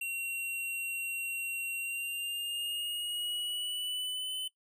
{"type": "tone with pitch glide", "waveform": "square", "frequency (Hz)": [2743, 3026], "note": ["F7", "F#7"], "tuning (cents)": [-32, 38], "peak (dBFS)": -34, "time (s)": [0.01, 4.48], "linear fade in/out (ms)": 5, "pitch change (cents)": 170, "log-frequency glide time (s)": [1.77, 4.34], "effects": ["noise-tail reverb RT60 0.1 s tail -20 dB re dry"]}